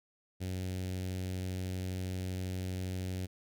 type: tone with notch filter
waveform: sawtooth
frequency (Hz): 92.6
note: F#2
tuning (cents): +2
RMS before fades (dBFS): -37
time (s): 0.4-3.27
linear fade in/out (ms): 20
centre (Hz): 1100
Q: 0.62
effects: none